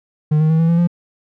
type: tone with pitch steps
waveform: triangle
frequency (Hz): 152.4 / 156.32 / 160.35 / 164.47 / 168.71 / 173.05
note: D#3 / D#3 / E3 / E3 / E3 / F3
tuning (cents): -36 / +8 / -48 / -4 / +40 / -16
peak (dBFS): -9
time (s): 0.31-0.874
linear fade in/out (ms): 10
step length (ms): 94
effects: none